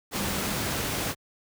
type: tone in noise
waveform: sine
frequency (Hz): 200.7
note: G3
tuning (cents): +41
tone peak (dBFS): -37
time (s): 0.14-0.58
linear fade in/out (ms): 50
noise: pink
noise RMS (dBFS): -29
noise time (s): 0.11-1.15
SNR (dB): -11
effects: high-pass 60 Hz 12 dB/octave